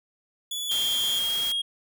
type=tone; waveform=sawtooth; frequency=3424 Hz; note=A7; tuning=48 cents flat; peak=-26 dBFS; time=0.51-1.19 s; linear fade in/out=5 ms
type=tone with pitch glide; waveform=triangle; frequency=3208 to 3266 Hz; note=G7 to G#7; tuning=+39 to -30 cents; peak=-23 dBFS; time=0.69-1.62 s; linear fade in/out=10 ms; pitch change=+31 cents; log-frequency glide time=1.05-1.35 s
type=noise; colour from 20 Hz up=white; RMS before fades=-35 dBFS; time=0.71-1.52 s; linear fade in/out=2 ms
effects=none